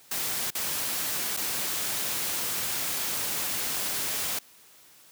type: noise with dropouts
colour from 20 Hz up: white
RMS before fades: -30 dBFS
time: 0.11-4.39 s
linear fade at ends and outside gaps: 5 ms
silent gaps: 0.505-0.55 / 1.367-1.371 s
effects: white hiss -55 dBFS RMS until 5.11 s + high-pass 80 Hz 12 dB/octave